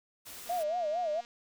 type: noise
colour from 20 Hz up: white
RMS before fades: -46 dBFS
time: 0.25-0.64 s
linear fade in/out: 20 ms
type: click train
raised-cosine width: 0.2 ms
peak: -36 dBFS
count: 188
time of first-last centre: 0.46-1.249 s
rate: 237 Hz
type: tone with vibrato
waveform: sine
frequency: 659.3 Hz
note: E5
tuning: in tune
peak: -29 dBFS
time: 0.49-1.21 s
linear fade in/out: 10 ms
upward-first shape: sine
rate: 4.4 Hz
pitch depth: 170 cents each way
effects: none